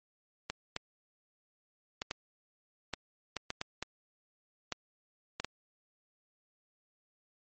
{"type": "clicks", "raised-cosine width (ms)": 0.2, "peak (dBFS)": -17, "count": 12, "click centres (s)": [0.5, 0.764, 2.019, 2.111, 2.937, 3.367, 3.504, 3.614, 3.826, 4.723, 5.4, 5.446], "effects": ["MP3 32 kbps"]}